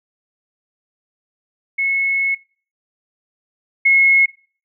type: tone pair in turn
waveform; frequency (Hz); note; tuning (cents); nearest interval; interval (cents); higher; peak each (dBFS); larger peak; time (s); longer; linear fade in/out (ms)
sine; 2189 / 2173; C#7 / C#7; -22 / -35; unison; 13; first; -16 / -9; second; 1.78-2.35 / 3.85-4.26; first; 10
effects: noise-tail reverb RT60 0.4 s tail -20 dB re dry